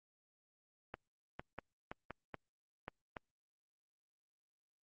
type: clicks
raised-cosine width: 0.5 ms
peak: -28 dBFS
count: 8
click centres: 0.941 / 1.395 / 1.587 / 1.915 / 2.107 / 2.343 / 2.881 / 3.168 s
effects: Opus 24 kbps